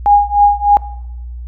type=tone with tremolo; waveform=sine; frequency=819 Hz; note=G#5; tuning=24 cents flat; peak=-3 dBFS; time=0.06-0.77 s; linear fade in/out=0 ms; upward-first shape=triangle; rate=3.3 Hz; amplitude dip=95%; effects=noise-tail reverb RT60 1.0 s tail -20 dB re dry + added 60 Hz sine -24 dBFS peak until 1.47 s